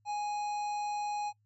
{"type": "harmonic tone", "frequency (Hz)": 830.6, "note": "G#5", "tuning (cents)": 0, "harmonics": [1, 3, 5, 7, 9], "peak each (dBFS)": [-32, -48, -50, -54, -54], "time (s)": [0.05, 1.33], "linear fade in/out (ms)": 50, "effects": ["noise-tail reverb RT60 0.1 s tail -21 dB re dry", "added 105 Hz sine -69 dBFS peak until 1.45 s"]}